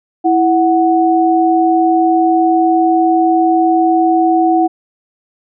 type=tone pair together; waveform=sine; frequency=329.6 / 740 Hz; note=E4 / F#5; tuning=0 / 0 cents; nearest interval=octave + major second; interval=1400 cents; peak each=-11 dBFS; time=0.24-4.68 s; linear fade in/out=20 ms; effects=none